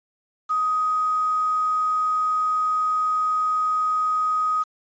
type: tone with quantisation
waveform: sine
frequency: 1254 Hz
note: D#6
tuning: 13 cents sharp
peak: -19 dBFS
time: 0.49-4.64 s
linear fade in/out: 20 ms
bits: 7
effects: resampled to 16000 Hz